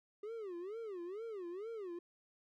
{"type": "tone with vibrato", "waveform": "triangle", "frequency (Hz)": 397.9, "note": "G4", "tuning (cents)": 26, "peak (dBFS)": -40, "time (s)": [0.23, 1.99], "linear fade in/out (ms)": 5, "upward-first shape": "sine", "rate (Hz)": 2.2, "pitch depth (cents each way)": 260, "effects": []}